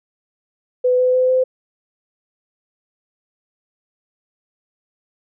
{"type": "tone with pitch steps", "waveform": "sine", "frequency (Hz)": [501, 505.4, 509.8, 514.2], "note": ["B4", "B4", "C5", "C5"], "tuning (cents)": [25, 40, -45, -30], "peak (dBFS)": -12, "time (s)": [0.84, 1.44], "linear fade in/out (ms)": 10, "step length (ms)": 150, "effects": []}